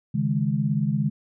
sine chord, C# suspended second, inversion none, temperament just, 138.59 / 155.92 / 207.9 Hz, C#3 / D#3 / G#3, 0 / +4 / +2 cents, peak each -25 dBFS, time 0.14-1.1 s, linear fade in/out 10 ms, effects none

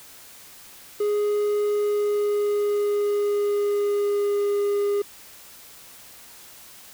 triangle tone with pitch glide, 415.3 to 407 Hz, G#4 to G#4, 0 to -35 cents, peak -18 dBFS, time 1-5.02 s, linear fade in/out 5 ms, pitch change -35 cents, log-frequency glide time 1.65-4.59 s, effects white hiss -46 dBFS RMS until 6.93 s

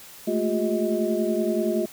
sine tone cluster, 214.3 / 224.9 / 355.9 / 401.2 / 632 Hz, A3 / A3 / F4 / G4 / D#5, -45 / +38 / +33 / +40 / +27 cents, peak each -28 / -29 / -25 / -30 / -28 dBFS, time 0.27-1.86 s, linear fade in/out 10 ms, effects white hiss -45 dBFS RMS until 1.92 s

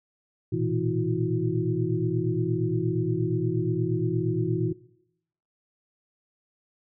sine tone cluster, 114.8 / 123.3 / 163.9 / 324.8 / 362.4 Hz, A#2 / B2 / E3 / E4 / F#4, -26 / -2 / -10 / -26 / -36 cents, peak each -30 dBFS, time 0.52-4.73 s, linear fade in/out 10 ms, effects noise-tail reverb RT60 0.8 s tail -20 dB re dry

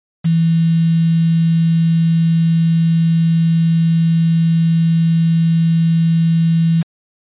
sine tone with quantisation, 164.81 Hz, E3, in tune, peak -10 dBFS, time 0.24-6.83 s, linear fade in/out 20 ms, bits 5, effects resampled to 8000 Hz

